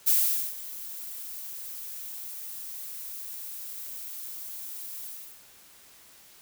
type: noise with ADSR envelope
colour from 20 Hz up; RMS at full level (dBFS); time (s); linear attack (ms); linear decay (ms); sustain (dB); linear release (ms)
violet; -21; 0.06-5.44; 16; 450; -18; 380
effects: white hiss -54 dBFS RMS until 6.41 s